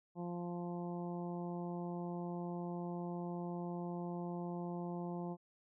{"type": "harmonic tone", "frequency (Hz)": 174.61, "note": "F3", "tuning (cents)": 0, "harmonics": [1, 2, 3, 4, 5, 6], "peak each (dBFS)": [-41, -45, -51, -50, -51, -57], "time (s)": [0.15, 5.37], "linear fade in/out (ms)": 50, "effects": []}